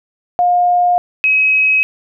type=tone pair in turn; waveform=sine; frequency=711 / 2548 Hz; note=F5 / D#7; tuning=+31 / +41 cents; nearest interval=octave + minor seventh; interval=2210 cents; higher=second; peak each=-9 dBFS; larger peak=neither; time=0.39-0.98 / 1.24-1.83 s; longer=neither; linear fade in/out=0 ms; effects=none